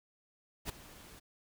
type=noise with ADSR envelope; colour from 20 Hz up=pink; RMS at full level=-37 dBFS; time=0.65-1.2 s; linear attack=44 ms; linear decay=7 ms; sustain=-17 dB; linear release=15 ms; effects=none